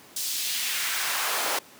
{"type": "noise with high-pass filter sweep", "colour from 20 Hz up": "pink", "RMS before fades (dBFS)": -28, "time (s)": [0.16, 1.59], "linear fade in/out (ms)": 5, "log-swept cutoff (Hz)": [5500, 550], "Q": 1.1, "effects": ["pink hiss -50 dBFS RMS until 1.79 s", "high-pass 200 Hz 12 dB/octave"]}